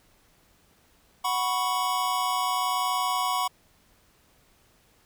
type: chord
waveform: square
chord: F# suspended fourth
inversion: none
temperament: equal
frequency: 740 / 987.8 / 1108.7 Hz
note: F#5 / B5 / C#6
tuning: 0 / 0 / 0 cents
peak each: -31 / -29 / -29 dBFS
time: 1.24-3.48 s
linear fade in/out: 10 ms
effects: pink hiss -62 dBFS RMS until 5.05 s